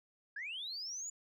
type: linear sweep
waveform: sine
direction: up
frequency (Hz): 1592 to 7040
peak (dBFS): -39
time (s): 0.36-1.1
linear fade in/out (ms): 5
effects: tanh soft clip ceiling -35 dBFS